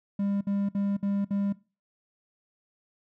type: tone bursts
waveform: triangle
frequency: 200 Hz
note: G3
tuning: 35 cents sharp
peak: -23 dBFS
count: 5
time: 0.19-1.526 s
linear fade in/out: 5 ms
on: 220 ms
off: 59 ms
effects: noise-tail reverb RT60 0.3 s tail -19 dB re dry